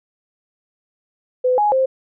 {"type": "tone with pitch steps", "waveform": "sine", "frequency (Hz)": [505, 834, 526], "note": ["B4", "G#5", "C5"], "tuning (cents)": [39, 7, 9], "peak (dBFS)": -13, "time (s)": [1.44, 1.86], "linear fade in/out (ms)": 10, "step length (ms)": 140, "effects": []}